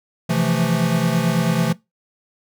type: chord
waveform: square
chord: F major seventh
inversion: second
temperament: equal with one note detuned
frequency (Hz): 130.81 / 165.48 / 174.61 / 220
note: C3 / E3 / F3 / A3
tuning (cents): 0 / +7 / 0 / 0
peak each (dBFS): -25 / -21 / -23 / -24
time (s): 0.29-1.73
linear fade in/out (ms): 10
effects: noise-tail reverb RT60 0.2 s tail -21 dB re dry